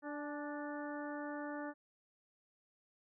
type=harmonic tone with a mistuned harmonic; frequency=293.7 Hz; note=D4; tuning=in tune; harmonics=1 / 2 / 3 / 4 / 5 / 6; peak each=-43 / -46 / -49 / -52 / -51 / -52 dBFS; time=0.02-1.74 s; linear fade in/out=50 ms; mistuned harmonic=3; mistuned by=-30 cents; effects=none